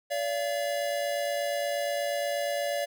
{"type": "tone pair together", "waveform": "square", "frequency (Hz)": [574.6, 683], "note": ["D5", "F5"], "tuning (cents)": [-38, -39], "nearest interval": "minor third", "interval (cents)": 299, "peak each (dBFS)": [-30, -33], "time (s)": [0.1, 2.86], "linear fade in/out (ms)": 20, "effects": []}